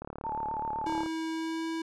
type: click train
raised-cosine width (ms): 1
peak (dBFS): -25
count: 39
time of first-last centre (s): 0.02-1.061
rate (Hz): 36.5
type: tone with vibrato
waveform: sine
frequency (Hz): 880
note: A5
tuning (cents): 0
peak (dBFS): -31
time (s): 0.24-1.03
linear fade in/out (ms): 10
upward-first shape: sine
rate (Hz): 7.8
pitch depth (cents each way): 57
type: tone with pitch glide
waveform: square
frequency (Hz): 322.7 to 326.1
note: E4 to E4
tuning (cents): -37 to -19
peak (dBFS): -32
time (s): 0.86-1.82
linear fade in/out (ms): 5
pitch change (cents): +18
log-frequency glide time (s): 1.31-1.67
effects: low-pass 7000 Hz 12 dB/octave